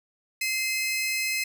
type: tone pair together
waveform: sawtooth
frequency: 2080 / 2562 Hz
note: C7 / E7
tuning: -11 / -50 cents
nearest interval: major third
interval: 361 cents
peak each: -25 dBFS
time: 0.41-1.44 s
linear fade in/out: 5 ms
effects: none